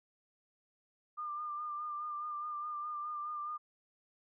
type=tone with vibrato; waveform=sine; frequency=1200 Hz; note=D6; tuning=37 cents sharp; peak=-37 dBFS; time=1.17-3.58 s; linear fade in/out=20 ms; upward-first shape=sine; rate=4.8 Hz; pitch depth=31 cents each way; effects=none